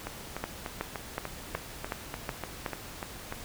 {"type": "two click trains", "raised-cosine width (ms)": 0.5, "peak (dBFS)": [-19, -16], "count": [12, 7], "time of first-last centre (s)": [[0.07, 3.324], [0.44, 2.662]], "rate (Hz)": [3.38, 2.7], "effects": ["pink hiss -44 dBFS RMS until 3.44 s"]}